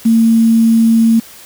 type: tone with quantisation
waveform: sine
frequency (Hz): 226.9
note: A#3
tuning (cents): -47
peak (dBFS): -6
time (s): 0.05-1.2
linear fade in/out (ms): 10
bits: 5
effects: white hiss -37 dBFS RMS until 1.45 s